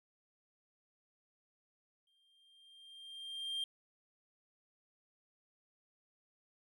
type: tone with exponential growth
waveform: triangle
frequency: 3188 Hz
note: G7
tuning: 28 cents sharp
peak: -33 dBFS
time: 2.07-3.64 s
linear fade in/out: 2 ms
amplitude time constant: 340 ms
effects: none